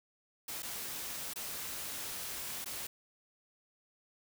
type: noise with dropouts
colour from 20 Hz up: white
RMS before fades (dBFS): -41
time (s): 0.48-2.87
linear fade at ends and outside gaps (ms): 5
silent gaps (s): 0.623-0.629 / 1.336-1.358 / 2.645-2.658
effects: none